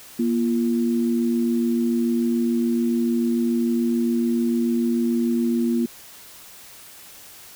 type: tone pair together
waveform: sine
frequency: 237.2 / 344.1 Hz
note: A#3 / F4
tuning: +30 / -26 cents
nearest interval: tritone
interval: 644 cents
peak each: -19 / -25 dBFS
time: 0.19-5.86 s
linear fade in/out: 5 ms
effects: white hiss -44 dBFS RMS until 7.55 s